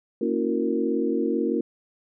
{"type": "tone cluster", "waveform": "sine", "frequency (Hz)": [231.6, 277.5, 324, 362.2, 462.9], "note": ["A#3", "C#4", "E4", "F#4", "A#4"], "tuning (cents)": [-11, 2, -30, -37, -12], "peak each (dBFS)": -28, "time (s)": [0.21, 1.61], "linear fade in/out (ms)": 5, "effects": []}